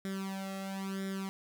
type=tone with flanger; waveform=sawtooth; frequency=193.4 Hz; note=G3; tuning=23 cents flat; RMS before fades=-38 dBFS; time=0.05-1.29 s; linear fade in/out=0 ms; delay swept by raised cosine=0.55 to 1.55 ms; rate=1 Hz; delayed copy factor=+0.85; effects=none